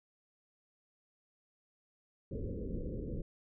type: low-pass noise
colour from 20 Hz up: pink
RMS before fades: -39 dBFS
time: 2.31-3.22 s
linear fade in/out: 5 ms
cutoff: 540 Hz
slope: 96 dB/octave
effects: none